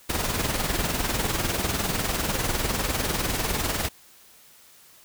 pink noise with tremolo, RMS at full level -24 dBFS, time 0.09-3.89 s, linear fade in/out 10 ms, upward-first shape sine, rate 20 Hz, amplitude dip 55%, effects white hiss -53 dBFS RMS until 5.04 s

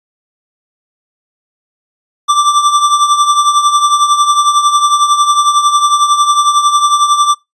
square tone with tremolo, 1174.7 Hz, D6, in tune, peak -5 dBFS, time 2.28-7.35 s, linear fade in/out 20 ms, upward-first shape triangle, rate 11 Hz, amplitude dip 70%, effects noise-tail reverb RT60 0.2 s tail -24 dB re dry + resampled to 22050 Hz

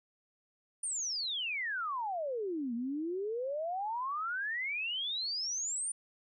sine exponential two-way sweep, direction down then up, 9350 to 227.7 to 9350 Hz, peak -33 dBFS, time 0.83-5.92 s, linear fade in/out 5 ms, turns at 2.74 s, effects none

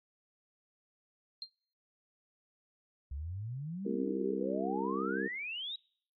sine tone with exponential decay, 4186 Hz, C8, in tune, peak -35 dBFS, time 1.42-1.51 s, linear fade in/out 1 ms, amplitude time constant 19 ms
sine exponential sweep, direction up, 65.2 to 3900 Hz, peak -37 dBFS, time 3.11-5.76 s, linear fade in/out 5 ms
harmonic tone, 65.9 Hz, C2, 13 cents sharp, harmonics 3 / 4 / 5 / 6 / 7, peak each -39 / -39 / -39 / -39 / -39 dBFS, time 3.85-5.28 s, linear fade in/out 10 ms
effects noise-tail reverb RT60 0.6 s tail -26 dB re dry + AAC 32 kbps

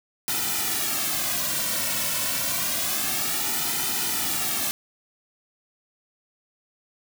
white noise with flanger, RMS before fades -26 dBFS, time 0.28-4.71 s, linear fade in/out 0 ms, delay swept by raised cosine 1.8 to 2.47 ms, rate 0.28 Hz, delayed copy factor -0.8, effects none

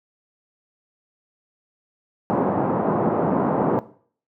pink band-pass noise, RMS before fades -21 dBFS, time 2.3-3.79 s, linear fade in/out 0 ms, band 150 to 1000 Hz, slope 24 dB/octave, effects noise-tail reverb RT60 0.5 s tail -18 dB re dry

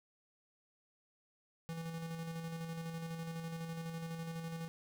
square tone with tremolo, 164.81 Hz, E3, in tune, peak -40 dBFS, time 1.69-4.68 s, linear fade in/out 0 ms, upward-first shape square, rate 12 Hz, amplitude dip 35%, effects none

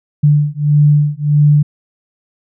sine beating tone pair, 146.83 / 148.43 Hz, D3 / D3, 0 / +19 cents, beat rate 1.6 Hz, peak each -11 dBFS, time 0.23-1.63 s, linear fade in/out 10 ms, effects none

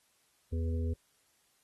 harmonic tone, 82.41 Hz, E2, in tune, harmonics 1 / 3 / 5 / 6, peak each -30 / -40 / -44 / -46 dBFS, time 0.52-0.94 s, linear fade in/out 10 ms, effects white hiss -71 dBFS RMS until 1.63 s + AAC 32 kbps

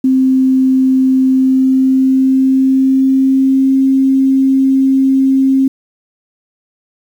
sine tone with pitch glide, 261.6 to 267.3 Hz, C4 to C4, 0 to +37 cents, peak -7 dBFS, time 0.04-5.68 s, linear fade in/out 5 ms, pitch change +37 cents, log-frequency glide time 1.29-3.75 s, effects 7-bit

